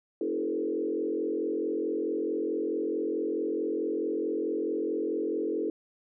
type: tone with frequency modulation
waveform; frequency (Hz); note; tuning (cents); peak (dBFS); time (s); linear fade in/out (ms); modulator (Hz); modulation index
sine; 380; F#4; +46; -27; 0.21-5.7; 2; 44.6; 2
effects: none